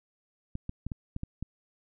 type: clicks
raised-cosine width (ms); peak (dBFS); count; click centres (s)
5; -22; 7; 0.554 / 0.694 / 0.866 / 0.918 / 1.164 / 1.234 / 1.426
effects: none